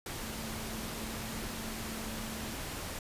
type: tone in noise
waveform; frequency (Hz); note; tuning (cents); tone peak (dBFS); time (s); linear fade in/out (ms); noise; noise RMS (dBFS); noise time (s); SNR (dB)
sine; 221.9; A3; +15; -43; 0.23-2.54; 2; pink; -40; 0.06-2.99; -6
effects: resampled to 32000 Hz